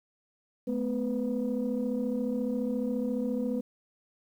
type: tone cluster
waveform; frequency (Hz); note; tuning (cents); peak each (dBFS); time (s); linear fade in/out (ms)
sine; 216.3 / 250.7 / 496.1; A3 / B3 / B4; -29 / +26 / +8; -31 / -30 / -33; 0.67-3.61; 10
effects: tanh soft clip ceiling -21 dBFS + 10-bit